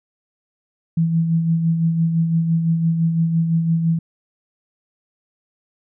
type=tone with tremolo; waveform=sine; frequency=164.81 Hz; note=E3; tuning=in tune; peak=-13 dBFS; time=0.97-3.99 s; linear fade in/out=5 ms; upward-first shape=sine; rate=5.9 Hz; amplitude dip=45%; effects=none